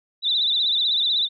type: tone with vibrato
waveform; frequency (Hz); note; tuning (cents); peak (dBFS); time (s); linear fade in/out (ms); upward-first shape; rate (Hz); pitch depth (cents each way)
sine; 3729; A#7; 0; -18; 0.22-1.29; 50; sine; 16; 110
effects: none